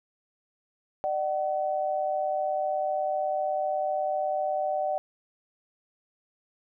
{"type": "tone pair together", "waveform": "sine", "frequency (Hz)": [600, 756], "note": ["D5", "F#5"], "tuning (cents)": [37, 37], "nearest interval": "major third", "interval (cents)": 400, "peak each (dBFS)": -28, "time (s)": [1.04, 4.98], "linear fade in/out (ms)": 0, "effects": []}